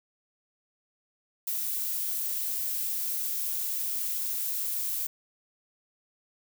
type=noise; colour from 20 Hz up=violet; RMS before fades=-31 dBFS; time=1.47-5.07 s; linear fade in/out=5 ms; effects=none